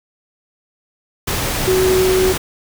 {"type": "tone in noise", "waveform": "sine", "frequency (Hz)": 373.2, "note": "F#4", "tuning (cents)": 15, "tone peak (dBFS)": -12, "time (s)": [1.67, 2.33], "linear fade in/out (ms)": 10, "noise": "pink", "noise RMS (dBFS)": -20, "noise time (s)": [1.27, 2.38], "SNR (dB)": 5, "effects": []}